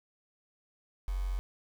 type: tone with quantisation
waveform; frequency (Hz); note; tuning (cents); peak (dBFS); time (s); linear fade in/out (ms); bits
sine; 46.25; F#1; 0; -30; 1.08-1.39; 0; 8
effects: none